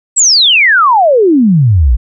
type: exponential sweep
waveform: sine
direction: down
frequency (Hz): 8050 to 52.2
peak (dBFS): -4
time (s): 0.16-1.97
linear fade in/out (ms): 20
effects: none